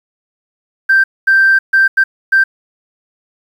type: tone bursts at uneven times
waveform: sine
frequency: 1568 Hz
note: G6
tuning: in tune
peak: -5 dBFS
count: 5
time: 0.89-1.04 / 1.27-1.59 / 1.73-1.88 / 1.97-2.04 / 2.32-2.44 s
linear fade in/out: 10 ms
effects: tanh soft clip ceiling -2 dBFS + 7-bit